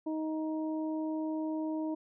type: harmonic tone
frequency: 313.5 Hz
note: D#4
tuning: 13 cents sharp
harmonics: 1 / 2 / 3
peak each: -32 / -41 / -45 dBFS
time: 0.06-1.95 s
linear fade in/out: 10 ms
effects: none